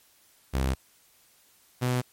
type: tone pair in turn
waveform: sawtooth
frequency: 66 / 125.06 Hz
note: C2 / B2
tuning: +16 / +22 cents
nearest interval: major seventh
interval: 1106 cents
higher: second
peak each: -20 dBFS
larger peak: neither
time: 0.53-0.75 / 1.81-2.02 s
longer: first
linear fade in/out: 20 ms
effects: white hiss -61 dBFS RMS until 2.12 s + MP3 64 kbps